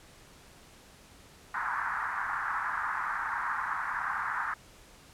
white band-pass noise, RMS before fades -33 dBFS, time 1.54-4.54 s, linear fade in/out 2 ms, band 880 to 1700 Hz, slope 48 dB/octave, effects pink hiss -55 dBFS RMS until 5.13 s + low-pass 11000 Hz 12 dB/octave

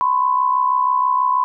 sine tone pair together, 1004.8 / 1071 Hz, B5 / C6, +30 / +40 cents, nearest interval minor second, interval 110 cents, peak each -15 / -20 dBFS, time 0.01-1.44 s, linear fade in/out 0 ms, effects none

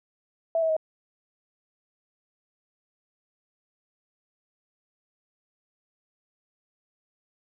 sine tone with pitch steps, 659.3 / 645.4 / 631.7 Hz, E5 / E5 / D#5, 0 / -37 / +26 cents, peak -21 dBFS, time 0.55-0.766 s, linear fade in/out 2 ms, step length 72 ms, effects none

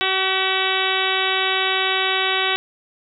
harmonic tone with a mistuned harmonic, 379.2 Hz, F#4, 43 cents sharp, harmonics 1 / 2 / 3 / 4 / 5 / 6 / 7 / 8 / 9 / 10, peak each -27 / -27 / -27 / -27 / -27 / -27 / -27 / -27 / -27 / -27 dBFS, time 0.01-2.56 s, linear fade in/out 0 ms, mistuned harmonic 5, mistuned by +26 cents, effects none

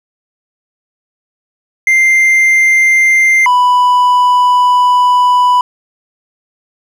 triangle tone pair in turn, 2093 / 990 Hz, C7 / B5, 0 / +4 cents, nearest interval octave + minor second, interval 1296 cents, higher first, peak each -4 dBFS, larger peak neither, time 1.87-3.46 / 3.46-5.61 s, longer second, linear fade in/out 2 ms, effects none

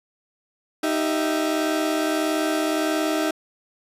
30% pulse tone cluster, 311.7 / 389 / 665 Hz, D#4 / G4 / E5, +3 / -13 / +15 cents, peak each -20 / -26 / -25 dBFS, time 0.83-3.31 s, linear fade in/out 5 ms, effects resampled to 32000 Hz

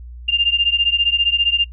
sine beating tone pair, 2794 / 2809 Hz, F7 / F7, 0 / +9 cents, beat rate 15 Hz, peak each -16 / -17 dBFS, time 0.28-1.65 s, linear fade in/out 10 ms, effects noise-tail reverb RT60 0.1 s tail -23 dB re dry + added 60 Hz sine -32 dBFS peak until 1.72 s

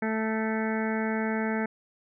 harmonic tone, 220 Hz, A3, in tune, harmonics 1 / 2 / 3 / 4 / 6 / 7 / 8 / 9 / 10, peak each -28 / -33 / -37 / -36 / -41 / -38 / -39 / -41 / -41 dBFS, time 0.02-1.66 s, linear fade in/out 5 ms, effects none

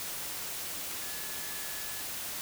sine tone in noise, 1710 Hz, A6, 50 cents flat, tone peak -48 dBFS, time 1.02-2.01 s, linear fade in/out 0 ms, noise white, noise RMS -38 dBFS, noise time 0-2.41 s, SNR -13 dB, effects none

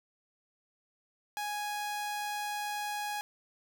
sawtooth tone, 830.6 Hz, G#5, in tune, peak -30 dBFS, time 1.37-3.21 s, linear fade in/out 0 ms, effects none

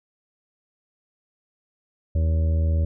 harmonic tone, 80.4 Hz, E2, 43 cents flat, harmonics 1 / 2 / 3 / 4 / 5 / 6 / 7, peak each -18 / -33 / -38 / -41 / -44 / -45 / -37 dBFS, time 2.15-2.85 s, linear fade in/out 5 ms, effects none

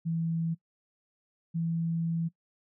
sine tone pair in turn, 164.81 / 165.86 Hz, E3 / E3, 0 / +11 cents, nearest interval unison, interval 11 cents, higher second, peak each -27 dBFS, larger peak neither, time 0.05-0.55 / 1.54-2.29 s, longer second, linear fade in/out 20 ms, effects noise-tail reverb RT60 0.1 s tail -21 dB re dry

